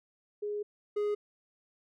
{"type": "tone pair in turn", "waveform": ["sine", "triangle"], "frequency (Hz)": [415.3, 415.3], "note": ["G#4", "G#4"], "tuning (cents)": [0, 0], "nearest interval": "unison", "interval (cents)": 0, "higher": "neither", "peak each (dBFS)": [-32, -26], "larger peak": "second", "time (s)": [[0.42, 0.63], [0.96, 1.15]], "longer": "first", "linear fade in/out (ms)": 10, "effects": []}